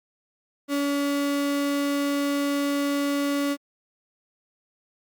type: tone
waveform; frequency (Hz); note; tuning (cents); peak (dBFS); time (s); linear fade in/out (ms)
35% pulse; 283.9; C#4; +41; -21; 0.68-3.57; 50
effects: Opus 48 kbps